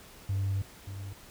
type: tone pair in turn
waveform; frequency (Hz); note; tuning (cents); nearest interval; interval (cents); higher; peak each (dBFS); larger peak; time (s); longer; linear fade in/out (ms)
triangle; 97.8 / 98.22; G2 / G2; -4 / +4; unison; 8; second; -24 / -35; first; 0.29-0.62 / 0.87-1.13; first; 5
effects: tanh soft clip ceiling -23 dBFS + pink hiss -52 dBFS RMS until 1.3 s